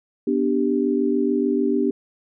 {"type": "chord", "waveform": "sine", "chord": "G major", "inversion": "first", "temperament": "equal", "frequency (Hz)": [246.9, 293.7, 392], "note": ["B3", "D4", "G4"], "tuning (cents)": [0, 0, 0], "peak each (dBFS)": -22, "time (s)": [0.27, 1.91], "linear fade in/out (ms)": 5, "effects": []}